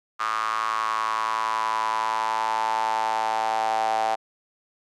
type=tone with high-pass filter sweep; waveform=sawtooth; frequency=110.7 Hz; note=A2; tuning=11 cents sharp; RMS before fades=-25 dBFS; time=0.19-4.16 s; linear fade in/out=20 ms; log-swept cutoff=1200 to 750 Hz; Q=7.8; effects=low-pass 7000 Hz 12 dB/octave